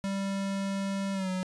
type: tone with pitch glide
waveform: square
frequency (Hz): 196 to 185.43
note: G3 to F#3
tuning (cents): 0 to +4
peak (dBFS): -30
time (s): 0.04-1.43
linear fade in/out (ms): 0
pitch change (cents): -96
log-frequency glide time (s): 1.13-1.3
effects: resampled to 22050 Hz + 11-bit